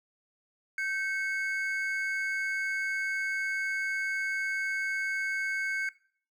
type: tone pair together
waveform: triangle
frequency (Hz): 1554 / 2198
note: G6 / C#7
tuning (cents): -16 / -15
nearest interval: tritone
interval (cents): 601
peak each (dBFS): -30 / -31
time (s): 0.78-5.89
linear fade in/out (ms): 2
effects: noise-tail reverb RT60 0.5 s tail -20 dB re dry